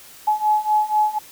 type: beating tone pair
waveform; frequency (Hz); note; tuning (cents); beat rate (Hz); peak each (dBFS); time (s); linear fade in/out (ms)
sine; 848 / 852.1; G#5 / G#5; +36 / +44; 4.1; -20 / -18; 0.27-1.19; 10
effects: white hiss -44 dBFS RMS until 1.31 s